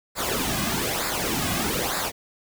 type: noise with flanger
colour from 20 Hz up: pink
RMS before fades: -26 dBFS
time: 0.15-2.12 s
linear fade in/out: 50 ms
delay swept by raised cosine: 0.33 to 2.23 ms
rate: 1.1 Hz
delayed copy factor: -0.7
effects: none